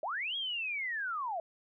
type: linear two-way sweep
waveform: sine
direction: up then down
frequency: 557 to 3322 to 631 Hz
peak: -33 dBFS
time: 0.03-1.4 s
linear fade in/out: 2 ms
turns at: 0.36 s
effects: none